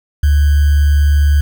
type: tone with sample-and-hold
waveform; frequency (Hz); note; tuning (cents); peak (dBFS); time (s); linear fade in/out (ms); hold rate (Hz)
sine; 72.7; D2; -17; -7; 0.23-1.41; 5; 1575
effects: none